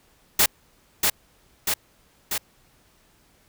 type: noise with echo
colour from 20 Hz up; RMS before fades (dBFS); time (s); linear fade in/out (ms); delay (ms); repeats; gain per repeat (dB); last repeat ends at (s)
white; -17; 0.39-0.46; 5; 640; 3; -3; 2.38
effects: pink hiss -60 dBFS RMS until 3.48 s